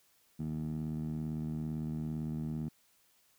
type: tone with band-pass filter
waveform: 15% pulse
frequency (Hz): 77.78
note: D#2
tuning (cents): 0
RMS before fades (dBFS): -37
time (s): 0.39-2.69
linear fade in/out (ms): 10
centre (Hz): 190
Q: 2.8
effects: white hiss -69 dBFS RMS until 3.38 s